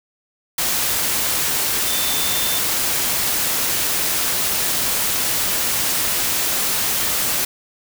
sine tone in noise, 3559 Hz, A7, 19 cents sharp, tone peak -26 dBFS, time 1.87-2.59 s, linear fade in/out 5 ms, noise white, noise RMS -20 dBFS, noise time 0.58-7.45 s, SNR -9 dB, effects none

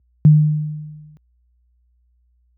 sine tone with exponential decay, 151.9 Hz, D#3, 41 cents flat, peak -3 dBFS, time 0.25-1.17 s, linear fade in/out 0 ms, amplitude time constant 200 ms, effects added 60 Hz sine -48 dBFS peak until 2.57 s + high-pass 100 Hz 12 dB/octave

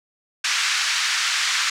pink band-pass noise, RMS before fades -22 dBFS, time 0.44-1.7 s, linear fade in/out 5 ms, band 1400 to 6900 Hz, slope 24 dB/octave, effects none

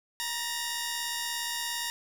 10% pulse tone pair together, 948 / 1818.8 Hz, A#5 / A#6, +29 / -43 cents, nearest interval major seventh, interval 1128 cents, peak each -25 dBFS, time 0.2-1.9 s, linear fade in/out 0 ms, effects 8-bit

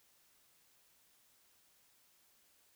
silence, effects white hiss -70 dBFS RMS until 2.75 s

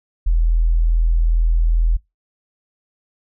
sine tone, 41.2 Hz, E1, in tune, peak -12 dBFS, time 0.26-1.97 s, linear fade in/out 10 ms, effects noise-tail reverb RT60 0.2 s tail -23 dB re dry

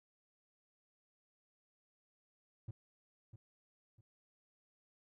triangle tone with echo, 110 Hz, A2, in tune, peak -39 dBFS, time 2.68-2.71 s, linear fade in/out 5 ms, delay 650 ms, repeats 2, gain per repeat -10 dB, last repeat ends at 4.01 s, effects none

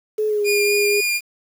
sine tone with pitch glide, 428.4 to 410.5 Hz, A4 to G#4, -46 to -20 cents, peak -17 dBFS, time 0.18-1.01 s, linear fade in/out 10 ms, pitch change -74 cents, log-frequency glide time 0.28-0.44 s
sawtooth tone with vibrato, 2423 Hz, D#7, 47 cents flat, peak -15 dBFS, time 0.44-1.21 s, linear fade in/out 50 ms, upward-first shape triangle, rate 4 Hz, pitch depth 18 cents each way
effects 7-bit

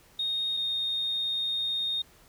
sine tone pair in turn, 3712 / 3691 Hz, A#7 / A#7, -8 / -18 cents, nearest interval unison, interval 10 cents, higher first, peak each -26 dBFS, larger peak neither, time 0.19-0.57 / 0.57-2.02 s, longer second, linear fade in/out 5 ms, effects tanh soft clip ceiling -22 dBFS + pink hiss -58 dBFS RMS until 2.28 s

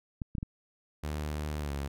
clicks, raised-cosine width 5 ms, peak -22 dBFS, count 4, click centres 0.218 / 0.352 / 0.383 / 0.429 s
sawtooth tone with pitch glide, 75.3 to 70.26 Hz, D2 to C#2, +44 to +24 cents, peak -29 dBFS, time 1.03-1.88 s, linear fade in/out 10 ms, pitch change -120 cents, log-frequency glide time 1.6-1.72 s
effects none

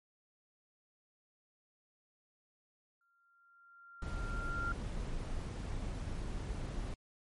sine tone with exponential growth, 1387 Hz, F6, 12 cents flat, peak -34 dBFS, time 3.01-4.72 s, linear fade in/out 2 ms, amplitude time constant 370 ms
brown noise, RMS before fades -39 dBFS, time 4.02-6.94 s, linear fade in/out 2 ms
effects MP3 48 kbps

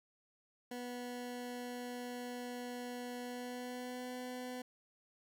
20% pulse tone with pitch glide, 245.4 to 250.8 Hz, B3 to B3, -11 to +27 cents, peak -37 dBFS, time 0.71-4.62 s, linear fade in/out 5 ms, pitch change +38 cents, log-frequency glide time 3.21-4.16 s, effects none

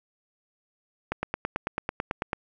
click train, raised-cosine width 0.5 ms, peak -12 dBFS, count 12, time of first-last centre 1.12-2.331 s, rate 9.08 Hz, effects none

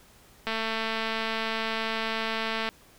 click train, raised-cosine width 0.3 ms, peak -14 dBFS, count 496, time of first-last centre 0.47-2.69 s, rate 223 Hz, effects pink hiss -56 dBFS RMS until 2.98 s

